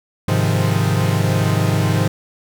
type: chord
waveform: 45% pulse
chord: F minor seventh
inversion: first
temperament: equal with one note detuned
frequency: 103.83 / 130.81 / 155.56 / 174.01 Hz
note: Ab2 / C3 / Eb3 / F3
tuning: 0 / 0 / 0 / -6 cents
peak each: -18 / -21 / -21 / -22 dBFS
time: 0.28-2.08 s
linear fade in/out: 5 ms
effects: none